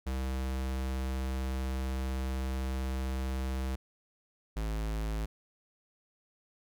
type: tone pair in turn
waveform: square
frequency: 65.41 / 53.91 Hz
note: C2 / A1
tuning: 0 / -35 cents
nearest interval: minor third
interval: 335 cents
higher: first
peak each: -32 / -32 dBFS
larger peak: neither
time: 0.06-3.76 / 4.56-5.26 s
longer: first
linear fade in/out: 10 ms
effects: none